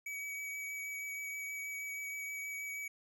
square tone with vibrato, 2272 Hz, C#7, 42 cents sharp, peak -40 dBFS, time 0.06-2.88 s, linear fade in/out 5 ms, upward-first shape triangle, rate 6.3 Hz, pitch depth 15 cents each way, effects none

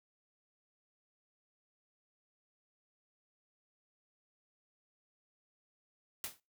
white noise with exponential decay, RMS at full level -36 dBFS, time 6.24-6.4 s, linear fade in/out 1 ms, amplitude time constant 33 ms, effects noise-tail reverb RT60 0.3 s tail -26 dB re dry

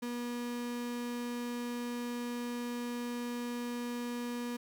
35% pulse tone, 241.1 Hz, B3, 41 cents flat, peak -34 dBFS, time 0.02-4.57 s, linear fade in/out 10 ms, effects 11-bit

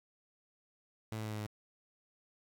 sawtooth tone with pitch steps, 110 / 108.86 / 107.74 / 106.62 / 105.52 Hz, A2 / A2 / A2 / G#2 / G#2, 0 / -18 / -36 / +46 / +28 cents, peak -34 dBFS, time 1.12-1.465 s, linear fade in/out 0 ms, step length 69 ms, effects 10-bit

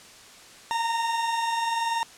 40% pulse tone pair together, 902.4 / 923 Hz, A5 / A#5, +44 / -17 cents, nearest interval unison, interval 39 cents, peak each -33 / -24 dBFS, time 0.71-2.03 s, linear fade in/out 0 ms, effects white hiss -48 dBFS RMS until 2.17 s + low-pass 8000 Hz 12 dB/octave

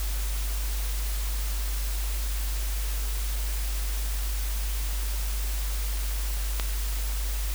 click, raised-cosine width 0.2 ms, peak -11 dBFS, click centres 6.598 s, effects added 50 Hz sine -26 dBFS peak until 7.54 s + white hiss -37 dBFS RMS until 7.54 s

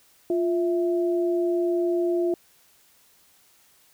sine tone pair together, 349.3 / 659.3 Hz, F4 / E5, 0 / 0 cents, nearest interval major seventh, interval 1100 cents, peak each -21 / -30 dBFS, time 0.3-2.34 s, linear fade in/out 2 ms, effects white hiss -59 dBFS RMS until 3.93 s

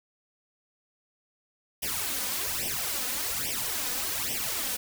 white noise with flanger, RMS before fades -31 dBFS, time 1.82-4.77 s, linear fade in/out 10 ms, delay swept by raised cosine 0.35 to 4.05 ms, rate 1.2 Hz, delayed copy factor +0.95, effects none

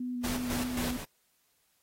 sine tone with vibrato, 246.9 Hz, B3, in tune, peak -32 dBFS, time 0-0.97 s, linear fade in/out 5 ms, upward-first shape square, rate 3.3 Hz, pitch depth 15 cents each way
pink noise with tremolo, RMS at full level -35 dBFS, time 0.23-1.05 s, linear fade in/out 20 ms, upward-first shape square, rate 3.7 Hz, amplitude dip 55%
effects white hiss -72 dBFS RMS until 1.82 s + AAC 48 kbps

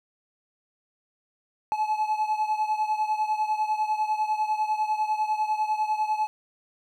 triangle beating tone pair, 856 / 866 Hz, A5 / A5, -48 / -28 cents, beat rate 10 Hz, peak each -23 / -27 dBFS, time 1.72-6.27 s, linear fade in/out 0 ms, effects none

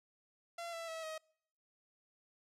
sawtooth tone with pitch steps, 682 / 664.9 / 648.2 / 631.9 Hz, F5 / E5 / E5 / D#5, -41 / +15 / -29 / +27 cents, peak -38 dBFS, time 0.58-1.18 s, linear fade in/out 5 ms, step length 150 ms, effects noise-tail reverb RT60 0.7 s tail -26 dB re dry + low-pass 10000 Hz 12 dB/octave

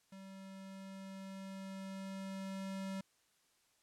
square tone with level ramp, 192.8 Hz, G3, 28 cents flat, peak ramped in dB -51 to -40 dBFS, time 0.12-3.01 s, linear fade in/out 5 ms, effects white hiss -74 dBFS RMS until 3.82 s + low-pass 10000 Hz 12 dB/octave

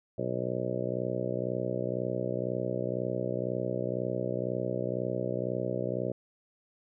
harmonic tone, 62 Hz, B1, 7 cents sharp, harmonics 2 / 3 / 4 / 5 / 6 / 7 / 8 / 9 / 10, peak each -37 / -38 / -42 / -40 / -37 / -41 / -37 / -36 / -39 dBFS, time 0.18-6.12 s, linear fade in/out 5 ms, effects none

